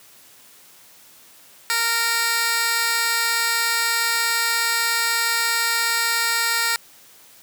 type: tone with high-pass filter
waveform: 15% pulse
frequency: 463.2 Hz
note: A#4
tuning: 11 cents flat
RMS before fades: -21 dBFS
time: 1.7-6.76 s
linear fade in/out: 0 ms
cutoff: 1900 Hz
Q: 0.71
effects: white hiss -49 dBFS RMS until 7.42 s + high-pass 100 Hz 12 dB/octave